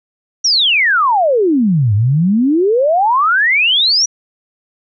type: exponential two-way sweep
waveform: sine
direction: down then up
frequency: 5920 to 98.3 to 5920 Hz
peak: -9 dBFS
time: 0.44-4.06 s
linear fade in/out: 10 ms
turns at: 1.94 s
effects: none

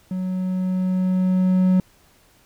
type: tone with level ramp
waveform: triangle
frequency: 185 Hz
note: F#3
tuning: in tune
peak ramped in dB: -21 to -11 dBFS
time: 0.11-1.8 s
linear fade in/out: 2 ms
effects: pink hiss -56 dBFS RMS until 2.45 s

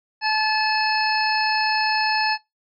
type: harmonic tone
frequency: 865 Hz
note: A5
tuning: 30 cents flat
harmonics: 1 / 2 / 3 / 5 / 6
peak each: -22 / -24 / -27 / -27 / -28 dBFS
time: 0.21-2.38 s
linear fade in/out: 50 ms
effects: noise-tail reverb RT60 0.2 s tail -22 dB re dry

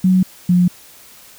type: tone pair in turn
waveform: sine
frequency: 185.6 / 178.37 Hz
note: F#3 / F3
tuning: +6 / +37 cents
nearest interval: minor second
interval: 69 cents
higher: first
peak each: -9 dBFS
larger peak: neither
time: 0.04-0.23 / 0.49-0.68 s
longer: neither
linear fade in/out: 5 ms
effects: white hiss -43 dBFS RMS until 1.38 s

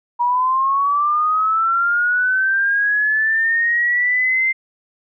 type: linear sweep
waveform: sine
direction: up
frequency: 955 to 2093 Hz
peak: -14 dBFS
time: 0.19-4.53 s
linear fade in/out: 20 ms
effects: none

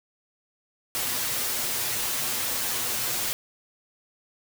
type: noise with comb filter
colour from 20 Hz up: white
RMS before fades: -28 dBFS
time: 0.95-3.33 s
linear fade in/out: 0 ms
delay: 8.2 ms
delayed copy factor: +0.65
effects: none

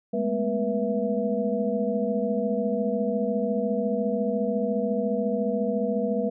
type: tone cluster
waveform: sine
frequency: 205.8 / 220 / 245.7 / 482.5 / 661 Hz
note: G#3 / A3 / B3 / B4 / E5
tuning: -16 / 0 / -9 / -40 / +5 cents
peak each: -28 / -31 / -32 / -27 / -31 dBFS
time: 0.13-6.3 s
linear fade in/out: 10 ms
effects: none

